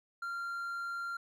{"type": "tone", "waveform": "triangle", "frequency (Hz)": 1385, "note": "F6", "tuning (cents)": -15, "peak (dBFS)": -34, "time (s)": [0.22, 1.17], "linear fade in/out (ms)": 5, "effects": []}